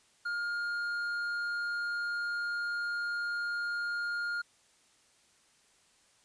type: tone with hard clipping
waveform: sine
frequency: 1415 Hz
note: F6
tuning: 22 cents sharp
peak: -33 dBFS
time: 0.25-4.42 s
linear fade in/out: 10 ms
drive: 5 dB
effects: white hiss -66 dBFS RMS until 6.24 s + resampled to 22050 Hz